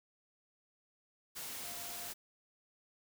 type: tone in noise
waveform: sine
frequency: 698.5 Hz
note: F5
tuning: in tune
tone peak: -53 dBFS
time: 1.63-2.1 s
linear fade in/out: 20 ms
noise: white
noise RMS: -44 dBFS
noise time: 1.35-2.14 s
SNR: -12 dB
effects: none